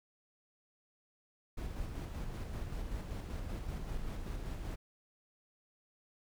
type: noise with tremolo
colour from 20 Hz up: brown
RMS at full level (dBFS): -39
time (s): 1.57-4.76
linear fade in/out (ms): 10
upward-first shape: square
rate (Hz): 5.2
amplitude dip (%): 30
effects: none

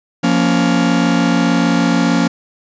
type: chord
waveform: 45% pulse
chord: Bb minor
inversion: second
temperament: just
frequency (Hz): 174.81 / 233.1 / 279.7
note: F3 / Bb3 / Db4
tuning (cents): +2 / 0 / +16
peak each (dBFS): -16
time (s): 0.23-2.28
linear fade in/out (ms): 10
effects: resampled to 16000 Hz + 8-bit

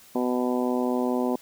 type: harmonic tone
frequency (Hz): 124.7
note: B2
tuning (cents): +17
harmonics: 2 / 3 / 4 / 5 / 6 / 7 / 8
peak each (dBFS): -25 / -29 / -31 / -33 / -35 / -36 / -37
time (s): 0.15-1.36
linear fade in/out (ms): 5
effects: white hiss -52 dBFS RMS until 1.41 s

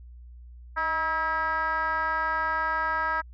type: tone with frequency modulation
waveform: sine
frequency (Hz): 1288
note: E6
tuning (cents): -41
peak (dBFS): -23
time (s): 0.76-3.22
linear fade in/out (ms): 20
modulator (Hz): 330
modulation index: 1.4
effects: tanh soft clip ceiling -20 dBFS + added 60 Hz sine -43 dBFS peak until 3.33 s

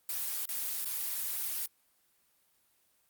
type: noise with dropouts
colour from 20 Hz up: blue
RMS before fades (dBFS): -35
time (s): 0.09-1.66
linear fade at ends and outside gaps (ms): 2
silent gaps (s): 0.456-0.489 / 0.847-0.856
effects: white hiss -71 dBFS RMS until 3.09 s + Opus 32 kbps

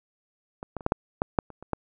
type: clicks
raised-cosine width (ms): 1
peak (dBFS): -22 / -18 / -27 / -9 / -6 / -9 / -6 / -29 / -28 / -12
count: 10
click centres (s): 0.629 / 0.767 / 0.808 / 0.864 / 0.921 / 1.219 / 1.388 / 1.503 / 1.626 / 1.733
effects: none

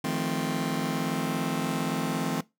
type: chord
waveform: sawtooth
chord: F dominant seventh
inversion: third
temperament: just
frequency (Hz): 157.15 / 174.61 / 218.3 / 261.9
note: Eb3 / F3 / A3 / C4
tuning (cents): +18 / 0 / -13 / +2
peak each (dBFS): -29 / -29 / -29 / -27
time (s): 0.04-2.41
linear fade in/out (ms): 5
effects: noise-tail reverb RT60 0.2 s tail -20 dB re dry

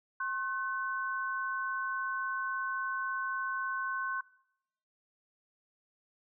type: tone pair together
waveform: sine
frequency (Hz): 1071 / 1514.6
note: C6 / F#6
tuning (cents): +40 / +40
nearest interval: tritone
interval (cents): 600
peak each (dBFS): -35 / -34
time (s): 0.2-4.21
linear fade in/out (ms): 5
effects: noise-tail reverb RT60 0.8 s tail -22 dB re dry

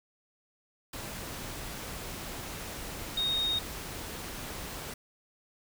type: tone in noise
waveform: sine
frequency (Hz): 3723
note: A#7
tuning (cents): -3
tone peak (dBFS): -27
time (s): 3.17-3.59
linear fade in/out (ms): 5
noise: pink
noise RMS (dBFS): -40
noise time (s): 0.93-4.94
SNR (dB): +10
effects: none

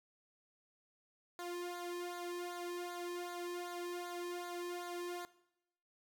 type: tone with flanger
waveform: sawtooth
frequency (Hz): 351.5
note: F4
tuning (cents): +11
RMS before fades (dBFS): -43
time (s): 1.39-5.25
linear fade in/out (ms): 0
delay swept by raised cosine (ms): 0.36 to 1.46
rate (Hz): 2.6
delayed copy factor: -0.75
effects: noise-tail reverb RT60 0.8 s tail -18 dB re dry

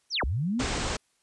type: linear two-way sweep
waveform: sine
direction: down then up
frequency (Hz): 6272 to 48.02 to 282.1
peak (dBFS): -25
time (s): 0.1-0.65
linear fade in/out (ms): 50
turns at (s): 0.24
type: low-pass noise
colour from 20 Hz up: pink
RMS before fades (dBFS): -30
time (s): 0.59-0.97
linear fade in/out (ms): 10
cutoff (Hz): 8500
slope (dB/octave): 96
effects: white hiss -70 dBFS RMS until 1.22 s + resampled to 24000 Hz

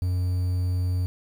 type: tone with quantisation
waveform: triangle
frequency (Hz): 90.5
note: F#2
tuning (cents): -38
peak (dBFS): -20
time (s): 0.02-1.06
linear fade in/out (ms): 0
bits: 8
effects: none

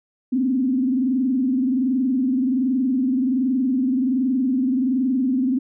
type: tone with frequency modulation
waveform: sine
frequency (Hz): 258.1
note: C4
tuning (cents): -23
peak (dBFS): -17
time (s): 0.32-5.59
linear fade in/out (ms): 10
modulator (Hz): 21.3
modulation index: 0.86
effects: none

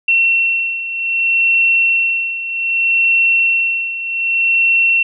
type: beating tone pair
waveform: sine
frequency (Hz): 2714 / 2714.64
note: E7 / F7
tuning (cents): +50 / -50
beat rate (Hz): 0.64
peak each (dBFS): -18 / -13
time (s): 0.08-5.03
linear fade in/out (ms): 5
effects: none

